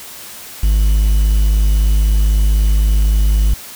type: tone with quantisation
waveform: triangle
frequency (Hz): 51.91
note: G#1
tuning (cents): 0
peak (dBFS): -7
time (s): 0.63-3.54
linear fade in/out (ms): 5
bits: 6
effects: white hiss -33 dBFS RMS until 3.75 s